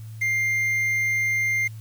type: tone with quantisation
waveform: triangle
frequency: 2100 Hz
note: C7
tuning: 6 cents sharp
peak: -19 dBFS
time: 0.21-1.68 s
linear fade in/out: 10 ms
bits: 7
effects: added 110 Hz sine -35 dBFS peak until 1.8 s + white hiss -55 dBFS RMS until 1.8 s